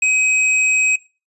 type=tone; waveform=square; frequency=2531 Hz; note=D#7; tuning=29 cents sharp; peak=-13 dBFS; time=0.02-0.96 s; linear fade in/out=5 ms; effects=noise-tail reverb RT60 0.3 s tail -20 dB re dry + resampled to 24000 Hz